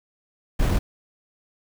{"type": "noise with sample-and-hold", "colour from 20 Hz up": "brown", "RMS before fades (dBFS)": -20, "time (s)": [0.59, 0.79], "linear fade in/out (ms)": 10, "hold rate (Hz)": 4900, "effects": []}